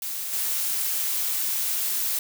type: noise with level steps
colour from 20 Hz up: blue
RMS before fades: -31 / -26 dBFS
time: 0.02-2.19 s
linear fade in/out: 2 ms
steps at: 0.32 s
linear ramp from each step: 20 ms
effects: none